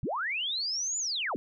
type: linear two-way sweep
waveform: sine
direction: up then down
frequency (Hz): 77.78 to 7100 to 165.7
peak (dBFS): -29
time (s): 0.03-1.36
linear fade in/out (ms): 0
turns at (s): 0.98
effects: none